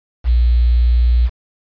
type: tone with quantisation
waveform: sine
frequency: 59.7 Hz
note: A#1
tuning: 42 cents sharp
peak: -9 dBFS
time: 0.24-1.3 s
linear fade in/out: 50 ms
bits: 6
effects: resampled to 11025 Hz